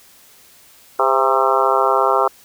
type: harmonic tone with a mistuned harmonic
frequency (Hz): 134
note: C3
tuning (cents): +42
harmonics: 3 / 4 / 5 / 6 / 7 / 8 / 9 / 10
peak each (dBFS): -21 / -21 / -21 / -21 / -21 / -21 / -21 / -21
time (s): 0.99-2.28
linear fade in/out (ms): 5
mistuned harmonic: 4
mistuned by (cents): -55
effects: white hiss -48 dBFS RMS until 2.44 s